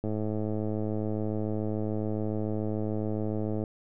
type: click train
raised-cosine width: 2 ms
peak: -19 dBFS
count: 386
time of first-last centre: 0.04-3.638 s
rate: 107 Hz
effects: none